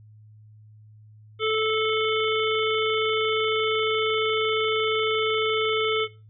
harmonic tone, 437.1 Hz, A4, 11 cents flat, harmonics 1 / 3 / 5 / 7 / 8, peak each -23 / -28 / -30 / -31 / -32 dBFS, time 1.39-6.08 s, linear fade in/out 50 ms, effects noise-tail reverb RT60 0.3 s tail -17 dB re dry + added 107 Hz sine -47 dBFS peak until 6.29 s

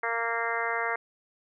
harmonic tone, 231.2 Hz, A#3, 14 cents flat, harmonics 2 / 3 / 4 / 5 / 6 / 7 / 8 / 9, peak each -35 / -35 / -35 / -35 / -35 / -35 / -35 / -35 dBFS, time 0.03-0.96 s, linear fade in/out 5 ms, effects none

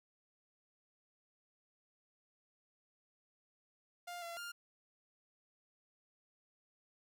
sawtooth tone with pitch steps, 702 / 681 / 1404 Hz, F5 / F5 / F6, +9 / -44 / +9 cents, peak -40 dBFS, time 4.07-4.52 s, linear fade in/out 10 ms, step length 150 ms, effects none

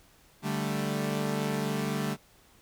sawtooth chord, D suspended fourth, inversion none, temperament equal, 146.83 / 196 / 220 Hz, D3 / G3 / A3, 0 / 0 / 0 cents, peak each -29 dBFS, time 0.42-2.17 s, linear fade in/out 50 ms, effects pink hiss -60 dBFS RMS until 2.61 s

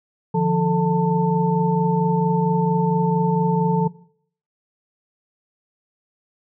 sine tone cluster, 148.9 / 173.3 / 438.8 / 892 Hz, D3 / F3 / A4 / A5, +24 / -13 / -5 / +23 cents, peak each -25 / -19 / -23 / -23 dBFS, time 0.34-3.88 s, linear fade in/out 10 ms, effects noise-tail reverb RT60 0.6 s tail -19 dB re dry

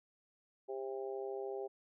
harmonic tone, 133 Hz, C3, 29 cents sharp, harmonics 3 / 4 / 5 / 6, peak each -40 / -46 / -49 / -49 dBFS, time 0.68-1.68 s, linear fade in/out 20 ms, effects none

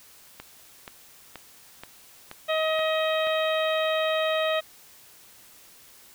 click train, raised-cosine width 0.3 ms, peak -22 dBFS, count 7, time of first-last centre 0.4-3.271 s, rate 2.09 Hz
harmonic tone, 632 Hz, D#5, 27 cents sharp, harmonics 1 / 2 / 3 / 4 / 5 / 6, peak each -24 / -31 / -33 / -34 / -35 / -35 dBFS, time 2.48-4.61 s, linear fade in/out 20 ms
effects white hiss -52 dBFS RMS until 6.14 s

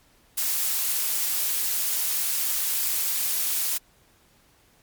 blue noise, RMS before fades -25 dBFS, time 0.37-3.78 s, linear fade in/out 10 ms, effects pink hiss -60 dBFS RMS until 4.82 s + MP3 96 kbps

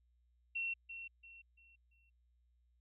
sine tone with echo, 2719 Hz, F7, 47 cents flat, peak -36 dBFS, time 0.55-0.74 s, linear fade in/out 10 ms, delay 340 ms, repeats 4, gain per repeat -9 dB, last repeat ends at 2.1 s, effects added 60 Hz sine -70 dBFS peak until 2.8 s

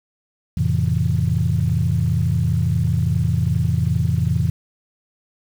sine chord, F major seventh, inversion none, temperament equal with one note detuned, 87.31 / 110 / 132.41 / 164.81 Hz, F2 / A2 / C3 / E3, 0 / 0 / +21 / 0 cents, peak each -21 dBFS, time 0.57-4.5 s, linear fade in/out 5 ms, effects tanh soft clip ceiling -7 dBFS + 7-bit

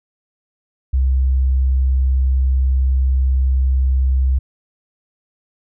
sine tone, 65.41 Hz, C2, in tune, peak -12 dBFS, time 0.93-4.39 s, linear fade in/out 10 ms, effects none

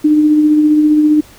sine tone with tremolo, 302.8 Hz, D#4, 47 cents flat, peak -5 dBFS, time 0.04-1.21 s, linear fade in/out 10 ms, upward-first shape sine, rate 15 Hz, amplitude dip 30%, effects pink hiss -41 dBFS RMS until 1.38 s

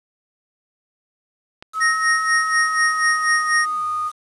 click, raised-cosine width 0.3 ms, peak -21 dBFS, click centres 1.625 s
sine tone with pitch glide, 1288 to 1233.4 Hz, E6 to D#6, -41 to -16 cents, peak -20 dBFS, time 1.73-4.12 s, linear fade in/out 50 ms, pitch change -75 cents, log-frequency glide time 2.31-3.85 s
square tone with tremolo, 1864.7 Hz, A#6, in tune, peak -15 dBFS, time 1.8-3.66 s, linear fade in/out 20 ms, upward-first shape sine, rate 4.1 Hz, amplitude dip 75%
effects resampled to 24000 Hz + 7-bit

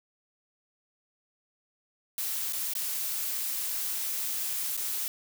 blue noise with dropouts, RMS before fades -32 dBFS, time 2.18-5.08 s, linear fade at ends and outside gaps 1 ms, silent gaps 2.525-2.532 / 2.736-2.752 / 4.768-4.775 s, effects none

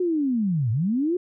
sine linear two-way sweep, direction down then up, 370 to 104.5 to 370 Hz, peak -20 dBFS, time 0-1.17 s, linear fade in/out 5 ms, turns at 0.71 s, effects none

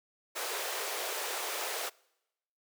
pink high-pass noise, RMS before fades -36 dBFS, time 0.35-1.9 s, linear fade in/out 20 ms, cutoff 390 Hz, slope 48 dB/octave, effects noise-tail reverb RT60 0.9 s tail -25 dB re dry

